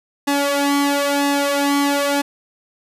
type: tone with flanger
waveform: sawtooth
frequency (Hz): 283.6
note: C#4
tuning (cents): +40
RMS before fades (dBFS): -18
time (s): 0.27-2.22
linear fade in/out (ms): 10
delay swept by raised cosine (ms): 1.1 to 2.6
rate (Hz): 1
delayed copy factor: +0.8
effects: resampled to 32000 Hz + 8-bit